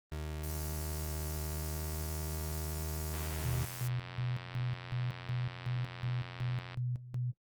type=tone with pitch glide; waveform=30% pulse; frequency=76.6 to 77.8 Hz; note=D#2 to D#2; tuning=-27 to 0 cents; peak=-34 dBFS; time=0.12-3.65 s; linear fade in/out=0 ms; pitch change=+27 cents; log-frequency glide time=1.37-2.33 s
type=band-stop noise; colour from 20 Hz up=white; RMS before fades=-46 dBFS; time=0.43-3.88 s; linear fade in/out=5 ms; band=340 to 4400 Hz; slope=48 dB/octave
type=click train; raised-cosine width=0.3 ms; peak=-29 dBFS; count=325; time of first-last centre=3.14-6.744 s; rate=89.9 Hz
type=tone with tremolo; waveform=sine; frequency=123.47 Hz; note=B2; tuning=in tune; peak=-32 dBFS; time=3.44-7.32 s; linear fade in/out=20 ms; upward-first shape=square; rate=2.7 Hz; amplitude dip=80%
effects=noise-tail reverb RT60 0.1 s tail -20 dB re dry + Opus 24 kbps